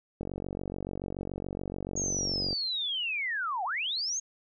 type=click train; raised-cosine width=2 ms; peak=-22 dBFS; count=110; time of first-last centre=0.21-2.529 s; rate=47 Hz
type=linear two-way sweep; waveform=sine; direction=down then up; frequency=6645 to 698.5 to 6645 Hz; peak=-29 dBFS; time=1.96-4.2 s; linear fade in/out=10 ms; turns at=3.64 s
effects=none